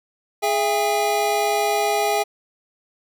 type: tone cluster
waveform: square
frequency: 417.2 / 669 / 810 Hz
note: G#4 / E5 / G#5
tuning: +8 / +25 / -43 cents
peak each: -24 / -25 / -22 dBFS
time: 0.42-2.24 s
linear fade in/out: 20 ms
effects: none